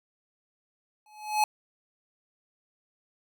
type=tone with exponential growth; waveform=square; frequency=850 Hz; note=G#5; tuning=40 cents sharp; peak=-19 dBFS; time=1.06-1.44 s; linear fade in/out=2 ms; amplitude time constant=82 ms; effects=none